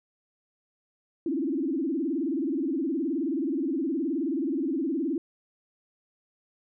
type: tone with vibrato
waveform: sine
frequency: 298.1 Hz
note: D4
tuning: 26 cents sharp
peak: -25 dBFS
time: 1.26-5.18 s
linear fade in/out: 2 ms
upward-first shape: sine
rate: 19 Hz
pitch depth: 260 cents each way
effects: none